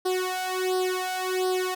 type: tone with flanger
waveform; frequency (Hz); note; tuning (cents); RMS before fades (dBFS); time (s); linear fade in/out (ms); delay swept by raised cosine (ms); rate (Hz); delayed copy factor
sawtooth; 370; F#4; 0; -27; 0.05-1.75; 10; 0.21 to 1.31; 1.4; +0.95
effects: none